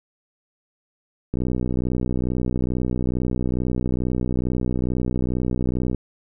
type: click train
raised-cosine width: 3 ms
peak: -11 dBFS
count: 288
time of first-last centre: 1.34-5.947 s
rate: 62.3 Hz
effects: none